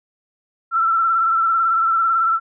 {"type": "tone with vibrato", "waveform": "sine", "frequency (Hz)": 1339, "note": "E6", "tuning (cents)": 27, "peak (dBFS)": -14, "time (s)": [0.71, 2.4], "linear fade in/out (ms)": 50, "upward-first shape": "sine", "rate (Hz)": 18, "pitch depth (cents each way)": 41, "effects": []}